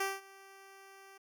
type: tone with ADSR envelope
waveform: 10% pulse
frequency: 389.7 Hz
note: G4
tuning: 10 cents flat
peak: -22 dBFS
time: 0-1.18 s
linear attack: 6 ms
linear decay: 200 ms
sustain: -23 dB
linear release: 9 ms
effects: none